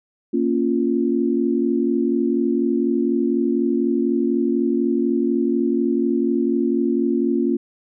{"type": "chord", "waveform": "sine", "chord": "Bb minor", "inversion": "none", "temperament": "equal", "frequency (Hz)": [233.1, 277.2, 349.2], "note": ["Bb3", "Db4", "F4"], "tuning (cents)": [0, 0, 0], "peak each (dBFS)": -21, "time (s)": [0.33, 7.57], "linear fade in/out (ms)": 10, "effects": []}